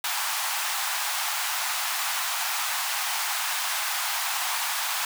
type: high-pass noise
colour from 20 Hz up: pink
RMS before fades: -28 dBFS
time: 0.04-5.05 s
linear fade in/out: 2 ms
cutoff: 760 Hz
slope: 48 dB/octave
effects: none